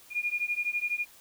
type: beating tone pair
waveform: sine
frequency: 2424 / 2436 Hz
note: D#7 / D#7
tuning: -46 / -37 cents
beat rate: 12 Hz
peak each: -31 dBFS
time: 0.1-1.06 s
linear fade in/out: 50 ms
effects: white hiss -55 dBFS RMS until 1.2 s